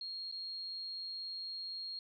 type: tone with dropouts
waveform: sine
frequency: 4259 Hz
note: C8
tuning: 30 cents sharp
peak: -40 dBFS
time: 0.01-1.99 s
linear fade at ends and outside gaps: 2 ms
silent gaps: 0.315-0.323 s
effects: none